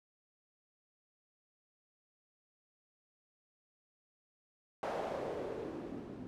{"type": "noise with low-pass filter sweep", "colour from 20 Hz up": "blue", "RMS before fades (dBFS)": -41, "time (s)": [4.83, 6.27], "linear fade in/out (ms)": 0, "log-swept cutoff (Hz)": [700, 240], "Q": 2.4, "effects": []}